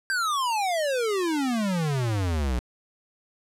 square exponential sweep, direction down, 1600 to 58.27 Hz, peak -24 dBFS, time 0.1-2.59 s, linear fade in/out 0 ms, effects low-pass 11000 Hz 12 dB/octave

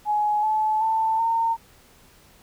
sine tone with pitch steps, 840 / 863.6 / 887.9 / 912.9 Hz, G#5 / A5 / A5 / A#5, +19 / -33 / +15 / -36 cents, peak -19 dBFS, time 0.05-1.57 s, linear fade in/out 50 ms, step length 380 ms, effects pink hiss -54 dBFS RMS until 2.42 s

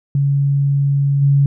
sine tone with level steps, 140.2 Hz, C#3, 20 cents sharp, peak -12 / -9 dBFS, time 0.15-1.46 s, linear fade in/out 2 ms, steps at 1.21 s, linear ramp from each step 20 ms, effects none

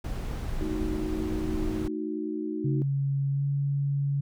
brown noise, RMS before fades -32 dBFS, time 0.04-1.88 s, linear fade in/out 5 ms
sine chord, D# diminished, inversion second, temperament equal, 220 / 311.1 / 370 Hz, A3 / D#4 / F#4, 0 / 0 / 0 cents, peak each -36 / -31 / -35 dBFS, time 0.61-2.82 s, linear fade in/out 0 ms
sine tone with pitch glide, 138.59 to 140.69 Hz, C#3 to C#3, 0 to +26 cents, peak -24 dBFS, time 2.64-4.21 s, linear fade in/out 10 ms, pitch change +26 cents, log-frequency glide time 3.31-3.44 s
effects none

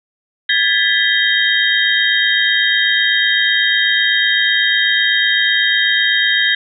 sine tone cluster, 1635 / 1743 / 1978 / 3173 / 3751 Hz, G#6 / A6 / B6 / G7 / A#7, -28 / -17 / +2 / +20 / +10 cents, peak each -18 dBFS, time 0.49-6.55 s, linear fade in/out 5 ms, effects none

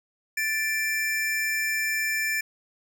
square tone pair together, 1759 / 2352 Hz, A6 / D7, -1 / +2 cents, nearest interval perfect fourth, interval 503 cents, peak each -28 dBFS, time 0.37-2.41 s, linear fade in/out 5 ms, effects none

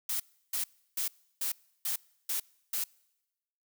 blue noise bursts, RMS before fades -32 dBFS, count 7, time 0.09-2.84 s, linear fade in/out 5 ms, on 110 ms, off 330 ms, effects noise-tail reverb RT60 1.0 s tail -26 dB re dry

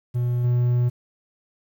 triangle tone with level steps, 122.2 Hz, B2, 18 cents flat, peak -18 / -15 dBFS, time 0.14-0.9 s, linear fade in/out 20 ms, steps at 0.44 s, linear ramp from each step 5 ms, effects 9-bit

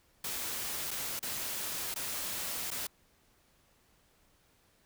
white noise with dropouts, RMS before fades -37 dBFS, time 0.24-2.87 s, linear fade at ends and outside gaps 5 ms, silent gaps 0.908-0.911 / 1.193-1.227 / 1.942-1.959 / 2.705-2.713 s, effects pink hiss -68 dBFS RMS until 4.85 s

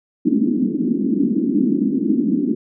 pink band-pass noise, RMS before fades -18 dBFS, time 0.25-2.55 s, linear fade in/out 5 ms, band 210 to 320 Hz, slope 48 dB/octave, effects none

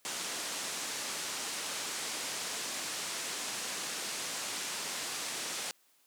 white low-pass noise, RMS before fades -38 dBFS, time 0.05-5.71 s, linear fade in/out 0 ms, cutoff 8900 Hz, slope 24 dB/octave, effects white hiss -68 dBFS RMS until 6.06 s + high-pass 200 Hz 12 dB/octave

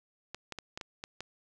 clicks, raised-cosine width 0.2 ms, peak -22 dBFS, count 7, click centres 0.346 / 0.523 / 0.587 / 0.775 / 0.812 / 1.039 / 1.206 s, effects none

